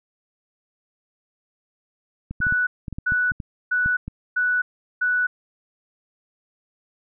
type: clicks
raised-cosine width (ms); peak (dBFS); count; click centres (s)
5; -18; 12; 2.31 / 2.404 / 2.468 / 2.524 / 2.882 / 2.927 / 2.985 / 3.121 / 3.318 / 3.402 / 3.86 / 4.08
type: tone bursts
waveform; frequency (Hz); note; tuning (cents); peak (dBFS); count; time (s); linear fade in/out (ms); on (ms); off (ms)
sine; 1480; F#6; 0; -18; 5; 2.41-5.27; 10; 260; 390
effects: none